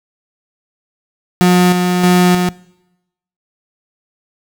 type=tone with tremolo; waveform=35% pulse; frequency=179.6 Hz; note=F3; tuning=49 cents sharp; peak=-5 dBFS; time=1.41-2.49 s; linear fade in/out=0 ms; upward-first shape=square; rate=1.6 Hz; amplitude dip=40%; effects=noise-tail reverb RT60 0.9 s tail -23 dB re dry